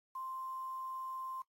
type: tone with quantisation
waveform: sine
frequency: 1046.5 Hz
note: C6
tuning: in tune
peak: -40 dBFS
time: 0.15-1.42 s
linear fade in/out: 5 ms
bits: 10
effects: noise-tail reverb RT60 0.1 s tail -21 dB re dry + AAC 48 kbps